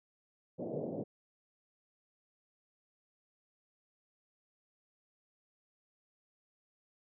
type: band-pass noise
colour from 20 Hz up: white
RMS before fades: -39 dBFS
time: 0.58-1.04 s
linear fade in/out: 20 ms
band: 120 to 630 Hz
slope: 48 dB/octave
effects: none